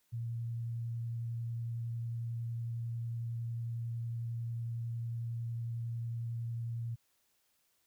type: tone with vibrato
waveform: sine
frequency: 116.54 Hz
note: A#2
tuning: in tune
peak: -35 dBFS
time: 0.12-6.96 s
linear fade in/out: 20 ms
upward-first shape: sine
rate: 11 Hz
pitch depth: 9 cents each way
effects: white hiss -75 dBFS RMS until 7.86 s